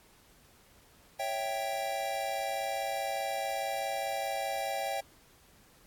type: chord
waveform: square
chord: C# diminished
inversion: none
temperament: equal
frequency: 554.4 / 659.3 / 784 Hz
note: C#5 / E5 / G5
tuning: 0 / 0 / 0 cents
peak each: -39 / -38 / -35 dBFS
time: 1.19-5.01 s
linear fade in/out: 10 ms
effects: pink hiss -61 dBFS RMS until 5.86 s + AAC 64 kbps